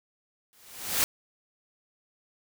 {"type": "noise with exponential growth", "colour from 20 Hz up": "white", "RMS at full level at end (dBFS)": -22, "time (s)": [0.53, 1.04], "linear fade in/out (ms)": 0, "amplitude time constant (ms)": 110, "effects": []}